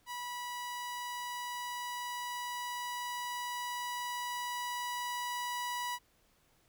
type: tone with level ramp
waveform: sawtooth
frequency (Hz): 977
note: B5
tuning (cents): -19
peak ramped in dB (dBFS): -35 to -31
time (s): 0.06-5.99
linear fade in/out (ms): 50
effects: pink hiss -70 dBFS RMS until 6.68 s